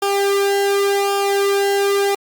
sawtooth tone with flanger, 398.8 Hz, G4, 30 cents sharp, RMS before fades -17 dBFS, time 0.02-2.15 s, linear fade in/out 5 ms, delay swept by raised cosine 0.49 to 1.69 ms, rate 0.89 Hz, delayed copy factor -0.8, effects Opus 48 kbps

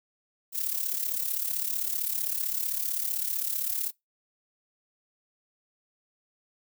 violet noise with amplitude modulation, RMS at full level -27 dBFS, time 0.52-3.92 s, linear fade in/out 50 ms, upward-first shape sine, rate 35.6 Hz, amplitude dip 70%, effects noise-tail reverb RT60 0.2 s tail -25 dB re dry

